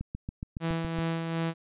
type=click train; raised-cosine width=5 ms; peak=-22 dBFS; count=8; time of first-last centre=0.01-0.988 s; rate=7.16 Hz
type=tone with tremolo; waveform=sawtooth; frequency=164.81 Hz; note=E3; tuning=in tune; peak=-23 dBFS; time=0.6-1.54 s; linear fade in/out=50 ms; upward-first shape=sine; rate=2.7 Hz; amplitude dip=40%
effects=resampled to 8000 Hz